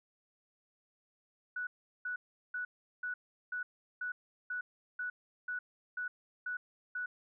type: tone bursts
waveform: sine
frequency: 1476 Hz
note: F#6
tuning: 5 cents flat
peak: -35 dBFS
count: 12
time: 1.56-7.06 s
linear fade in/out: 5 ms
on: 110 ms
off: 380 ms
effects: none